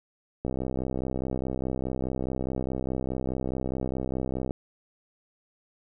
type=click train; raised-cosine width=2 ms; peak=-17 dBFS; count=264; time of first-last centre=0.45-4.509 s; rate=64.8 Hz; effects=none